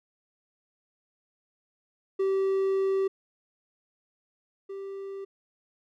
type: tone pair in turn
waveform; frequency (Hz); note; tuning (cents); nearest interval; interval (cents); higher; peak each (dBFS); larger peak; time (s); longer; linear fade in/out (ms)
triangle; 386.6 / 391.8; G4 / G4; -24 / -1; unison; 23; second; -21 / -33; first; 2.19-3.08 / 4.69-5.25; first; 10
effects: none